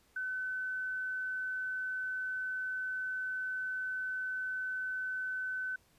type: tone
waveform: sine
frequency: 1515 Hz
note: F#6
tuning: 40 cents sharp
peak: -34 dBFS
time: 0.16-5.76 s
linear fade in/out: 5 ms
effects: pink hiss -68 dBFS RMS until 5.98 s + resampled to 32000 Hz